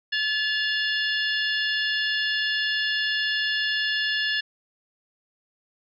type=harmonic tone with a mistuned harmonic; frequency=863 Hz; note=A5; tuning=34 cents flat; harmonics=2 / 3 / 4 / 5 / 6; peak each=-25 / -29 / -31 / -33 / -35 dBFS; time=0.12-4.41 s; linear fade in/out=10 ms; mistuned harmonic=3; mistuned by=+150 cents; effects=none